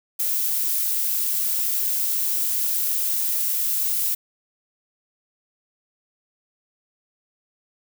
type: noise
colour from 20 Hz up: violet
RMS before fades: -23 dBFS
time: 0.19-4.15 s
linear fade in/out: 10 ms
effects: none